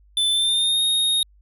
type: tone with pitch glide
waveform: square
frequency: 3520 to 3723 Hz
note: A7 to A#7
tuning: 0 to -3 cents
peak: -18 dBFS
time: 0.17-1.23 s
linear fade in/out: 2 ms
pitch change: +97 cents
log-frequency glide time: 0.31-0.82 s
effects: added 50 Hz sine -51 dBFS peak until 1.41 s